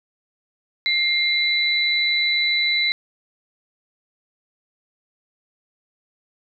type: tone pair together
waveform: sine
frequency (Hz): 2109 / 3976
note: C7 / B7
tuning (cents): +13 / +11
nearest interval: major seventh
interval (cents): 1098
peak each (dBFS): -20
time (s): 0.86-2.92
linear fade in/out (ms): 0
effects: none